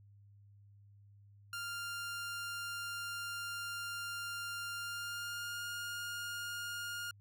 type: tone with pitch glide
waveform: sawtooth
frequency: 1396.9 to 1418 Hz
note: F6 to F6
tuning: 0 to +26 cents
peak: -36 dBFS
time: 1.53-7.11 s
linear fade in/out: 2 ms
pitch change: +26 cents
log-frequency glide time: 4.75-5.66 s
effects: added 101 Hz sine -58 dBFS peak until 7.2 s